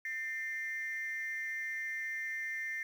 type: tone pair together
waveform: sine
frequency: 1803.7 / 2093 Hz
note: A6 / C7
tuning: +42 / 0 cents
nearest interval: minor third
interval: 258 cents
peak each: -37 / -37 dBFS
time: 0.05-2.83 s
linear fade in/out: 2 ms
effects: tanh soft clip ceiling -31 dBFS + 10-bit